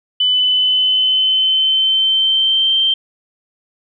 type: tone with pitch glide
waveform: sine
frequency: 3000 to 3136 Hz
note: F#7 to G7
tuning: +23 to 0 cents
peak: -11 dBFS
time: 0.2-2.94 s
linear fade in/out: 5 ms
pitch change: +77 cents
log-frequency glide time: 0.31-2.75 s
effects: none

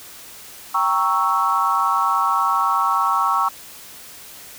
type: chord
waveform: sine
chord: G diminished seventh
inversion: none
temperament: equal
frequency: 784 / 932.3 / 1108.7 / 1318.5 Hz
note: G5 / Bb5 / Db6 / Fb6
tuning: 0 / 0 / 0 / 0 cents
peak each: -25 / -23 / -19 / -21 dBFS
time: 0.74-3.49 s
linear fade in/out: 10 ms
effects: white hiss -40 dBFS RMS until 4.58 s

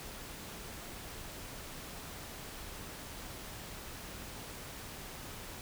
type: silence
effects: pink hiss -46 dBFS RMS until 5.61 s

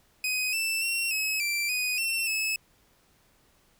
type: tone with pitch steps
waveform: sawtooth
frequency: 2509 / 2658 / 2730 / 2567 / 2349 / 2489 / 2703 / 2594 Hz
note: D#7 / E7 / F7 / E7 / D7 / D#7 / E7 / E7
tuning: +14 / +14 / -40 / -47 / 0 / 0 / +43 / -28 cents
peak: -23 dBFS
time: 0.24-2.56 s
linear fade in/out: 2 ms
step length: 290 ms
effects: pink hiss -64 dBFS RMS until 3.79 s

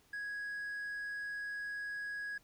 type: tone with hard clipping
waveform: sine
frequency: 1661.2 Hz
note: G#6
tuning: in tune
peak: -39 dBFS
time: 0.13-2.38 s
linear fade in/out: 5 ms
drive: 2 dB
effects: pink hiss -68 dBFS RMS until 2.43 s

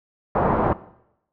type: low-pass noise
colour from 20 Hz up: white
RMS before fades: -20 dBFS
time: 0.35-0.73 s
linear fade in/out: 2 ms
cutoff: 1000 Hz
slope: 24 dB/octave
effects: noise-tail reverb RT60 0.8 s tail -18 dB re dry

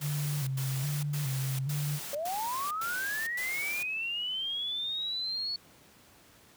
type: tone with vibrato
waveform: sine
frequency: 139.7 Hz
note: C#3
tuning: 14 cents sharp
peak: -29 dBFS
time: 0-2 s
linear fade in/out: 50 ms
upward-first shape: square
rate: 1.2 Hz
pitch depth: 79 cents each way
type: noise bursts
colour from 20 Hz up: white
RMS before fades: -40 dBFS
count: 7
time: 0.01-3.83 s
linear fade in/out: 5 ms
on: 460 ms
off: 100 ms
type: linear sweep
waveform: sine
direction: up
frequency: 556 to 4427 Hz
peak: -31 dBFS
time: 2.13-5.56 s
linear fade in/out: 2 ms
effects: pink hiss -58 dBFS RMS until 6.56 s + high-pass 80 Hz 12 dB/octave

